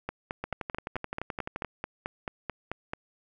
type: two click trains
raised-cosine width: 0.5 ms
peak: -17 / -18 dBFS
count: 14 / 15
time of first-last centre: 0.09-2.935 / 0.44-1.647 s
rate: 4.57 / 11.6 Hz
effects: none